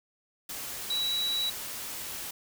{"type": "tone in noise", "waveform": "sine", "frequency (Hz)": 3908, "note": "B7", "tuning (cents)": -19, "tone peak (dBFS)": -27, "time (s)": [0.9, 1.5], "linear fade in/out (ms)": 5, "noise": "white", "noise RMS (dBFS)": -38, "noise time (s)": [0.49, 2.31], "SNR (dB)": 8, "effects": []}